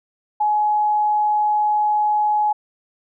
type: tone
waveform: sine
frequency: 843 Hz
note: G#5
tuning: 26 cents sharp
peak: -15 dBFS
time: 0.4-2.53 s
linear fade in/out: 10 ms
effects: none